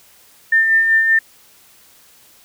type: tone with tremolo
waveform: sine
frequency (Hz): 1799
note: A6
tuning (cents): +38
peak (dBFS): -9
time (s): 0.52-1.19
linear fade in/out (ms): 5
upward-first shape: sine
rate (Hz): 5.2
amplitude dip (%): 40
effects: white hiss -49 dBFS RMS until 2.44 s